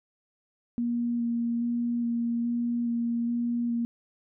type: tone with vibrato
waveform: sine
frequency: 236.2 Hz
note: A#3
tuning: 23 cents sharp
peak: -25 dBFS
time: 0.78-3.85 s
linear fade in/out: 0 ms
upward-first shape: square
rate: 1.2 Hz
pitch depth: 11 cents each way
effects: none